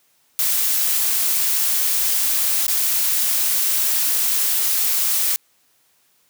blue noise with dropouts, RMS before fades -19 dBFS, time 0.39-5.36 s, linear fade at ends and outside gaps 0 ms, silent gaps 2.666-2.681 s, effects white hiss -61 dBFS RMS until 6.29 s + high-pass 80 Hz 12 dB/octave

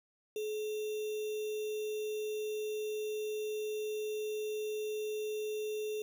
sine tone with sample-and-hold, 427.2 Hz, G#4, 49 cents sharp, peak -34 dBFS, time 0.36-6.02 s, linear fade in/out 2 ms, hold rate 3150 Hz, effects none

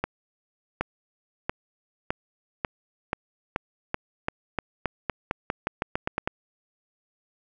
accelerating click train, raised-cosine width 0.5 ms, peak -10 dBFS, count 20, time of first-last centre 0.04-6.275 s, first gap 770 ms, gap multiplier 0.89, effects none

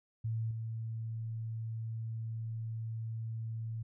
sine tone with level steps, 112.6 Hz, A2, 40 cents sharp, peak -32 / -36 dBFS, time 0.24-3.83 s, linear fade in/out 10 ms, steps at 0.51 s, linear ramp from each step 2 ms, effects none

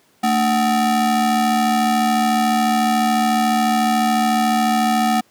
square ring-modulated tone, 260.5 Hz, C4, 7 cents flat, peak -12 dBFS, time 0.23-5.21 s, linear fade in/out 10 ms, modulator 484 Hz, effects pink hiss -57 dBFS RMS until 5.3 s + high-pass 150 Hz 12 dB/octave

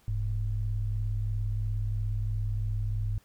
sine tone pair together, 41.39 / 104.4 Hz, E1 / G#2, +8 / +10 cents, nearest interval octave + major third, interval 1602 cents, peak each -31 / -29 dBFS, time 0.08-3.18 s, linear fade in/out 0 ms, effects pink hiss -64 dBFS RMS until 3.24 s

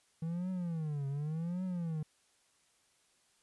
triangle tone with vibrato, 160.2 Hz, E3, 49 cents flat, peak -32 dBFS, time 0.22-2.03 s, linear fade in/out 5 ms, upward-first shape triangle, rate 0.88 Hz, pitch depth 280 cents each way, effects white hiss -71 dBFS RMS until 3.42 s + resampled to 24000 Hz

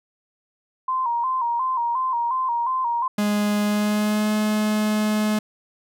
sine tone with vibrato, 987.8 Hz, B5, in tune, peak -20 dBFS, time 0.88-3.08 s, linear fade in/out 5 ms, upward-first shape square, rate 2.8 Hz, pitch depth 83 cents each way
45% pulse tone with pitch glide, 207.7 to 213 Hz, G#3 to G#3, 0 to +44 cents, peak -19 dBFS, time 3.18-5.39 s, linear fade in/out 5 ms, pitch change +44 cents, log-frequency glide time 3.64-4.34 s
effects none

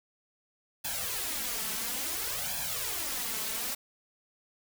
white noise with flanger, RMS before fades -34 dBFS, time 0.84-3.75 s, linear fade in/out 10 ms, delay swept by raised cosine 1.2 to 4.6 ms, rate 0.58 Hz, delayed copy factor +1, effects none

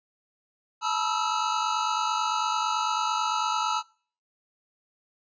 square tone cluster, 871 / 965 / 1288 / 1337 Hz, A5 / B5 / E6 / E6, -18 / -40 / -41 / +24 cents, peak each -31 dBFS, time 0.81-3.83 s, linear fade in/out 50 ms, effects noise-tail reverb RT60 0.5 s tail -25 dB re dry + resampled to 16000 Hz

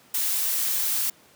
blue noise, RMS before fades -25 dBFS, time 0.14-1.1 s, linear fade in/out 5 ms, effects pink hiss -55 dBFS RMS until 1.35 s + high-pass 150 Hz 12 dB/octave

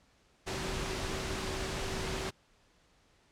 sine tone in noise, 381.1 Hz, G4, 49 cents flat, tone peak -42 dBFS, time 0.46-2.31 s, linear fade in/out 20 ms, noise pink, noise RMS -36 dBFS, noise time 0.46-2.31 s, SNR -9 dB, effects pink hiss -67 dBFS RMS until 3.31 s + low-pass 7000 Hz 12 dB/octave

